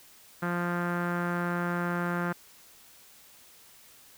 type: tone with low-pass filter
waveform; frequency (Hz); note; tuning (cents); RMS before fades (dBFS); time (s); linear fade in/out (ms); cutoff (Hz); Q
sawtooth; 174.5; F3; -1; -30; 0.42-2.33; 10; 1500; 3.9
effects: white hiss -55 dBFS RMS until 4.17 s